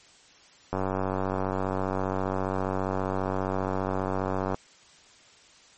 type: click train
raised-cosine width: 1 ms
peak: -14 dBFS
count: 363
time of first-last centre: 0.73-4.545 s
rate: 94.9 Hz
effects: white hiss -55 dBFS RMS until 5.77 s + MP3 32 kbps